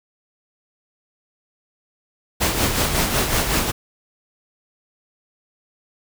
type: noise with tremolo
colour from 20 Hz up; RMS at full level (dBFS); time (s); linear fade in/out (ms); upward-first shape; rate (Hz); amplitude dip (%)
pink; -18; 2.4-3.72; 20; sine; 5.4; 50
effects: none